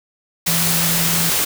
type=tone in noise; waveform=sine; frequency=167.3 Hz; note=E3; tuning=26 cents sharp; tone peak=-22 dBFS; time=0.47-1.3 s; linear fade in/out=10 ms; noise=white; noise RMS=-18 dBFS; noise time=0.46-1.45 s; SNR=-7 dB; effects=none